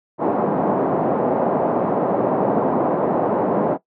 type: band-pass noise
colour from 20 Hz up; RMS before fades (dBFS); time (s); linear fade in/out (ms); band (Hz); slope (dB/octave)
white; -19; 0.18-3.78; 50; 160 to 790; 24
effects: noise-tail reverb RT60 0.1 s tail -17 dB re dry